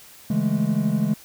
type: chord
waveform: triangle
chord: A major seventh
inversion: first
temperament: equal with one note detuned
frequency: 141.59 / 164.81 / 207.7 / 220 Hz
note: C#3 / E3 / G#3 / A3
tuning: +37 / 0 / 0 / 0 cents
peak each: -25 / -24 / -20 / -24 dBFS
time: 0.3-1.14 s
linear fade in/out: 5 ms
effects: white hiss -47 dBFS RMS until 1.24 s